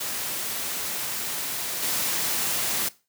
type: noise with level steps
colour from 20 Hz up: white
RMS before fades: -30 / -26 dBFS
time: 0-2.89 s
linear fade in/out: 10 ms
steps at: 1.82 s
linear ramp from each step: 10 ms
effects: noise-tail reverb RT60 0.3 s tail -19 dB re dry + high-pass 100 Hz 12 dB/octave